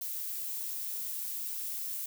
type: noise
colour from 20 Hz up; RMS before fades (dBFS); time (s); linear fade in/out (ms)
violet; -37; 0.01-2.06; 5
effects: none